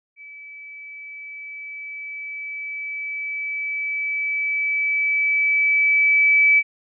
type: tone with level ramp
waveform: sine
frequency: 2300 Hz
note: D7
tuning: 37 cents flat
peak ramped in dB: -38 to -11 dBFS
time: 0.16-6.63 s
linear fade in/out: 50 ms
effects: none